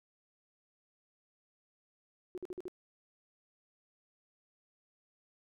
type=tone bursts; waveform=sine; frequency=363 Hz; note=F#4; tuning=33 cents flat; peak=-38 dBFS; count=5; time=2.35-2.681 s; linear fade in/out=0 ms; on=27 ms; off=49 ms; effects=none